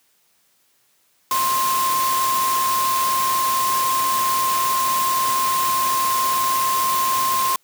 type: tone in noise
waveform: sine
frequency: 1054 Hz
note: C6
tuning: 12 cents sharp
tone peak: -18 dBFS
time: 1.31-7.56 s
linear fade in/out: 2 ms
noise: white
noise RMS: -25 dBFS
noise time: 1.31-7.56 s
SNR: +4 dB
effects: white hiss -62 dBFS RMS until 7.63 s + high-pass 100 Hz 12 dB/octave